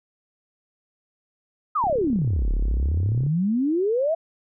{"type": "exponential two-way sweep", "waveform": "sine", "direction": "down then up", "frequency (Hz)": [1318.5, 38.39, 677], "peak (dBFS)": -19, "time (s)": [1.75, 4.15], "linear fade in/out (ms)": 10, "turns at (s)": 2.52}
{"type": "click train", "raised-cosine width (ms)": 3, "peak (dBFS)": -22, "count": 50, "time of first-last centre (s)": [1.84, 3.264], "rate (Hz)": 34.4}
{"effects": []}